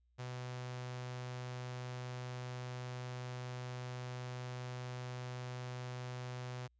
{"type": "tone with notch filter", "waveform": "sawtooth", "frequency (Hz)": 125.1, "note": "B2", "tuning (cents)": 23, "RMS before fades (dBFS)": -44, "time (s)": [0.18, 6.68], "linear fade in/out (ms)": 20, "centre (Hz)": 280, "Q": 1.5, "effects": ["added 60 Hz sine -70 dBFS peak until 6.79 s", "resampled to 16000 Hz"]}